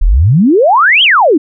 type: exponential two-way sweep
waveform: sine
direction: up then down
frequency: 32.04 to 3322 to 271.5 Hz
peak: -4 dBFS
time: 0.01-1.38 s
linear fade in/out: 10 ms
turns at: 1.03 s
effects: none